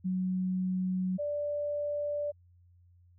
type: tone pair in turn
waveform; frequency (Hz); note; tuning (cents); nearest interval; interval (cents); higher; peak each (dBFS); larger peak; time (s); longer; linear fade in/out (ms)
sine; 185 / 585.7; F#3 / D5; 0 / -5; octave + minor sixth; 1995; second; -28 / -30; first; 0.04-1.18 / 1.18-2.32; neither; 20
effects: added 88 Hz sine -58 dBFS peak until 3.18 s